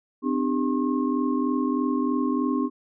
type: tone cluster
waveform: sine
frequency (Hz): 257.1 / 300.3 / 399 / 1076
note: C4 / D4 / G4 / C6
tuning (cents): -30 / +39 / +31 / +48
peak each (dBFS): -24 / -26 / -31 / -32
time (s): 0.22-2.7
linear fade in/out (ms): 50
effects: none